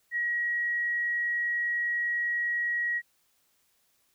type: tone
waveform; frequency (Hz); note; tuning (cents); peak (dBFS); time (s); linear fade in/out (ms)
sine; 1905; A#6; +37; -26; 0.11-3.02; 50
effects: white hiss -70 dBFS RMS until 4.14 s